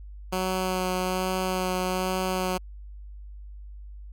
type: tone with vibrato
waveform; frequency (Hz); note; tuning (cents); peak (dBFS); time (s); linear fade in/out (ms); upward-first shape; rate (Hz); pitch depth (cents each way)
10% pulse; 185; F#3; 0; -17; 0.32-2.58; 10; sine; 1.2; 13
effects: added 50 Hz sine -39 dBFS peak until 4.12 s